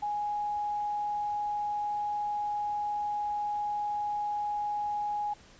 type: tone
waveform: sine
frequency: 830.6 Hz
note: G#5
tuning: in tune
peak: -29 dBFS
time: 0.02-5.34 s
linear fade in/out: 10 ms
effects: pink hiss -56 dBFS RMS until 5.59 s + resampled to 16000 Hz